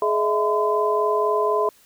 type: tone cluster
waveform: sine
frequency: 421.7 / 617 / 661 / 1018 Hz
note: G#4 / D#5 / E5 / C6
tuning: +26 / -15 / +5 / -48 cents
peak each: -21 / -29 / -25 / -22 dBFS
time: 0.02-1.69 s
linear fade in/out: 2 ms
effects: white hiss -55 dBFS RMS until 1.85 s

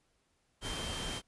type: tone in noise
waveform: sine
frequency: 3143 Hz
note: G7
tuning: 4 cents sharp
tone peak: -42 dBFS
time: 0.61-1.22 s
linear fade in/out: 50 ms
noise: pink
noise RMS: -39 dBFS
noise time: 0.61-1.22 s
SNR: -6 dB
effects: pink hiss -75 dBFS RMS until 1.27 s + resampled to 24000 Hz

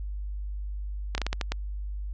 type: slowing click train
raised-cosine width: 0.2 ms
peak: -11 dBFS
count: 7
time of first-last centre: 1.15-1.52 s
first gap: 29 ms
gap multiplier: 1.3
effects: added 50 Hz sine -31 dBFS peak until 2.13 s + low-pass 6000 Hz 12 dB/octave

